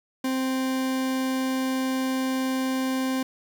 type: tone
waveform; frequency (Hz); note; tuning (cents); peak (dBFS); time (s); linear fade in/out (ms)
40% pulse; 261.6; C4; 0; -23; 0.24-3.23; 5
effects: 9-bit